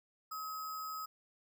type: tone with sample-and-hold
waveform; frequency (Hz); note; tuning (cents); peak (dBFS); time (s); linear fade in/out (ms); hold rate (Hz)
sine; 1274; D#6; +41; -39; 0.31-1.06; 10; 6300
effects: none

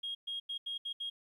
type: tone bursts at uneven times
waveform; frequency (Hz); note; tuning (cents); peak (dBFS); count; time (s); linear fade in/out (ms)
sine; 3262; G#7; -32; -35; 6; 0.03-0.15 / 0.27-0.4 / 0.49-0.58 / 0.66-0.78 / 0.85-0.93 / 1-1.1; 10
effects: tanh soft clip ceiling -31 dBFS + 12-bit

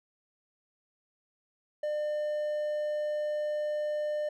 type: tone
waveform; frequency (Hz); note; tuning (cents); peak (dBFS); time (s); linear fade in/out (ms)
triangle; 600; D5; +37; -27; 1.83-4.29; 5
effects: none

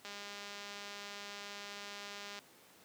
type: click train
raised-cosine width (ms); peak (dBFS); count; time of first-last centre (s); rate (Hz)
0.2; -29; 476; 0.05-2.39; 203
effects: pink hiss -61 dBFS RMS until 2.84 s + high-pass 200 Hz 12 dB/octave

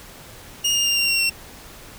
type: tone with pitch steps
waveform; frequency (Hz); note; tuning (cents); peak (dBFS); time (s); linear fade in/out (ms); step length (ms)
25% pulse; 2844 / 2819 / 2795 / 2771 / 2747 / 2723; F7 / F7 / F7 / F7 / F7 / F7; +31 / +16 / +1 / -14 / -29 / -44; -14; 0.64-1.3; 10; 110
effects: pink hiss -42 dBFS RMS until 1.98 s

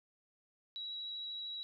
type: tone with vibrato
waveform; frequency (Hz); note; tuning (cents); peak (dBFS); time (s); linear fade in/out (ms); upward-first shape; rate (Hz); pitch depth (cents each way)
sine; 3887; B7; -28; -40; 0.76-1.63; 0; sine; 13; 11
effects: none

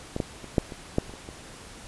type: clicks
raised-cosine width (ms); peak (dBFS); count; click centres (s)
2; -15 / -12 / -27 / -6 / -23 / -8 / -30 / -27 / -25; 9; 0.164 / 0.202 / 0.443 / 0.582 / 0.722 / 0.984 / 1.095 / 1.138 / 1.289
effects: pink hiss -45 dBFS RMS until 1.87 s + resampled to 24000 Hz

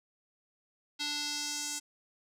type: tone with band-pass filter sweep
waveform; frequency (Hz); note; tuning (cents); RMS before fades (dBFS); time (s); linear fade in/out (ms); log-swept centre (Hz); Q
square; 293.7; D4; 0; -36; 0.99-1.8; 20; 4200 to 7200; 2.3
effects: none

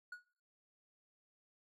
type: tone with exponential decay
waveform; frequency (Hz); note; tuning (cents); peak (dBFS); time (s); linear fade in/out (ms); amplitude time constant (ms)
triangle; 1456; F#6; -28; -40; 0.12-0.25; 5; 28
effects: noise-tail reverb RT60 0.5 s tail -22 dB re dry

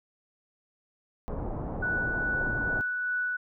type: low-pass noise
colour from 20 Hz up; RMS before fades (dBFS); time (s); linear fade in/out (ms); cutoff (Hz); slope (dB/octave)
pink; -34; 1.28-2.81; 0; 940; 24
type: tone with tremolo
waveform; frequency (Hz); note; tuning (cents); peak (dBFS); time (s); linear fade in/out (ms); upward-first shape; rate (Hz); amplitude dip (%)
sine; 1480; F#6; 0; -26; 1.82-3.37; 10; sine; 2.4; 25
effects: none

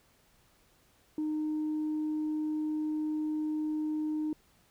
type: tone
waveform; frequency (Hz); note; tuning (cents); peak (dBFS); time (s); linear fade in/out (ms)
sine; 307.2; D#4; -22; -28; 1.18-4.33; 2
effects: tanh soft clip ceiling -27 dBFS + pink hiss -66 dBFS RMS until 4.7 s

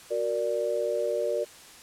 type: chord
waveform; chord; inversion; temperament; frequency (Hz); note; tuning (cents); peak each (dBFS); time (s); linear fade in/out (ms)
sine; Gb augmented; none; equal; 370 / 466.2 / 587.3; Gb4 / Bb4 / D5; 0 / 0 / 0; -33 / -29 / -28; 0.1-1.45; 20
effects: white hiss -49 dBFS RMS until 1.82 s + low-pass 10000 Hz 12 dB/octave

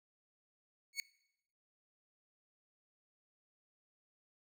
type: tone with exponential growth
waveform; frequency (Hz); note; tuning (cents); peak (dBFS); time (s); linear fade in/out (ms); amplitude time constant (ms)
20% pulse; 2217; C#7; 0; -27; 0.93-1; 1; 15
effects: noise-tail reverb RT60 0.8 s tail -21 dB re dry

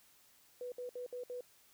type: tone bursts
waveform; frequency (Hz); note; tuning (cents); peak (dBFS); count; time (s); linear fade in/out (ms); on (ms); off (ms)
sine; 493.9; B4; 0; -40; 5; 0.61-1.408; 2; 110; 62
effects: white hiss -66 dBFS RMS until 1.73 s

